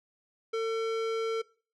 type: tone with tanh clipping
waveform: sine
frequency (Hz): 450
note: A4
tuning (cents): +39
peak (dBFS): -30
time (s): 0.53-1.42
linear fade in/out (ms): 10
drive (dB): 18
effects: noise-tail reverb RT60 0.4 s tail -21 dB re dry